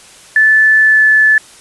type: tone with pitch glide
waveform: sine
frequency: 1747 to 1736.9 Hz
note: A6 to A6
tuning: -13 to -23 cents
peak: -5 dBFS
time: 0.36-1.38 s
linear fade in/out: 2 ms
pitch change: -10 cents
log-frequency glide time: 0.83-1.03 s
effects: white hiss -39 dBFS RMS until 1.6 s + resampled to 24000 Hz